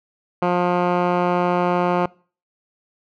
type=tone with low-pass filter; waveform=10% pulse; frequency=177.4 Hz; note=F3; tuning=27 cents sharp; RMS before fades=-19 dBFS; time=0.42-2.06 s; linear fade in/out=5 ms; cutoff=1600 Hz; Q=0.95; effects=noise-tail reverb RT60 0.4 s tail -23 dB re dry